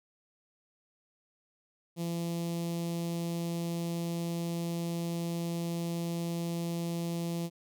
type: tone with notch filter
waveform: sawtooth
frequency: 169.5 Hz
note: E3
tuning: 49 cents sharp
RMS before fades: -34 dBFS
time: 1.96-7.5 s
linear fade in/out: 50 ms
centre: 1500 Hz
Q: 0.52
effects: none